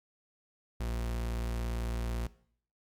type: tone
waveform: 40% pulse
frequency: 58 Hz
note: A#1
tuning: 8 cents flat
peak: -31 dBFS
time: 0.8-2.27 s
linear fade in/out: 5 ms
effects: noise-tail reverb RT60 0.6 s tail -19 dB re dry + MP3 96 kbps